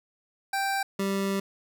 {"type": "tone pair in turn", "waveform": "25% pulse", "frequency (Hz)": [784, 196], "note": ["G5", "G3"], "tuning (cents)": [0, 0], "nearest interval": "2 octaves", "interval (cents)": 2400, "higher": "first", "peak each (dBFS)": -22, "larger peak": "neither", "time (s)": [[0.53, 0.83], [0.99, 1.4]], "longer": "second", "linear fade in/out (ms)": 5, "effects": []}